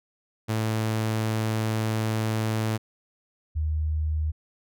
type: tone pair in turn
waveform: sawtooth / sine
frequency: 110 / 77.4 Hz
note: A2 / D#2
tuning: 0 / -9 cents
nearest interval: tritone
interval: 609 cents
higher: first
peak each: -20 / -23 dBFS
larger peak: first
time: 0.48-2.78 / 3.55-4.32 s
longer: first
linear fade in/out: 20 ms
effects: none